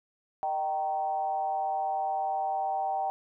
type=tone with frequency modulation; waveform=sine; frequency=775 Hz; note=G5; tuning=20 cents flat; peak=-27 dBFS; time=0.43-3.1 s; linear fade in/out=0 ms; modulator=157 Hz; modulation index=0.65; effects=none